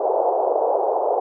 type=band-pass noise; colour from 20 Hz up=white; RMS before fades=-20 dBFS; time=0-1.2 s; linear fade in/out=5 ms; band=410 to 820 Hz; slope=48 dB/octave; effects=none